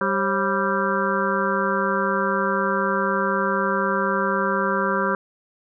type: harmonic tone with a mistuned harmonic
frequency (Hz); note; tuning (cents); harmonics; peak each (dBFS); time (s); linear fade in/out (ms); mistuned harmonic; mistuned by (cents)
196; G3; 0; 1 / 2 / 3 / 5 / 6 / 7 / 8; -27 / -27 / -27 / -27 / -27 / -27 / -27; 0.01-5.15; 2; 3; -140
effects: none